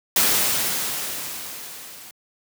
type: noise with level ramp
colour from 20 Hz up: white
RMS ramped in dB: -17 to -42 dBFS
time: 0.16-2.11 s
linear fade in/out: 2 ms
effects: high-pass 100 Hz 12 dB/octave